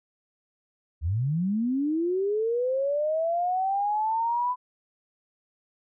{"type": "linear sweep", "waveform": "sine", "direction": "up", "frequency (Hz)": [70.3, 1005], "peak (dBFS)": -23, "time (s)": [1.01, 4.56], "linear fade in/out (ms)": 50, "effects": []}